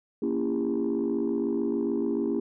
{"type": "chord", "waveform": "sine", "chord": "A# diminished seventh", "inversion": "none", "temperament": "just", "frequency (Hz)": [233.1, 279.7, 335.6, 402.8], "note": ["A#3", "C#4", "E4", "G4"], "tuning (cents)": [0, 16, 31, 47], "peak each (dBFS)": -29, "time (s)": [0.22, 2.4], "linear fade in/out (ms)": 5, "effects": ["tanh soft clip ceiling -19 dBFS"]}